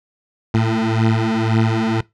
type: beating tone pair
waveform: 20% pulse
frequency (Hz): 110.9 / 112.8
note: A2 / A2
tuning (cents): +14 / +44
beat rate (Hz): 1.9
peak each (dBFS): -13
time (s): 0.54-2.01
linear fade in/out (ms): 5
effects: noise-tail reverb RT60 0.2 s tail -21 dB re dry + low-pass 4000 Hz 12 dB/octave

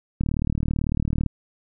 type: click train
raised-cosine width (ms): 5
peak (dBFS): -11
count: 41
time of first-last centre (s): 0.21-1.263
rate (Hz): 38
effects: none

